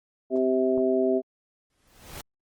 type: harmonic tone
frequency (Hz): 129.7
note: C3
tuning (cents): -15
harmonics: 2 / 3 / 4 / 5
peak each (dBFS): -26 / -23 / -36 / -26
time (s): 0.3-1.22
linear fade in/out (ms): 50
type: noise with exponential growth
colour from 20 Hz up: pink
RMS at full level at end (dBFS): -36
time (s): 1.7-2.21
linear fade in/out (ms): 2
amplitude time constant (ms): 110
effects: Opus 24 kbps